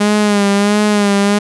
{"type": "tone with vibrato", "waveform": "sawtooth", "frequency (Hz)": 205.1, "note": "G#3", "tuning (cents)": -21, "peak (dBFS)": -6, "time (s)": [0, 1.39], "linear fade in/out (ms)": 10, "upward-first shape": "sine", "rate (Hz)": 1.5, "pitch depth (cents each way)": 45, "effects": ["resampled to 24000 Hz"]}